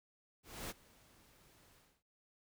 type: noise with ADSR envelope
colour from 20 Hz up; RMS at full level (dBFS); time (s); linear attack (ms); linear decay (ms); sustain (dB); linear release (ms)
pink; -43; 0.43-2.03; 270; 28; -23; 270
effects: none